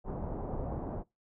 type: low-pass noise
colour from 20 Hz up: pink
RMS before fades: -37 dBFS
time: 0.04-1.04 s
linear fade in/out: 50 ms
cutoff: 850 Hz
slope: 24 dB/octave
effects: noise-tail reverb RT60 0.2 s tail -22 dB re dry